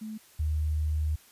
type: tone pair in turn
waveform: sine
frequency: 217 / 76.72 Hz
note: A3 / D#2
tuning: -24 / -24 cents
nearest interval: octave + tritone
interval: 1800 cents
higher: first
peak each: -35 / -25 dBFS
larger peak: second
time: 0.01-0.18 / 0.39-1.16 s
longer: second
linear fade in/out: 10 ms
effects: white hiss -57 dBFS RMS until 1.31 s + resampled to 32000 Hz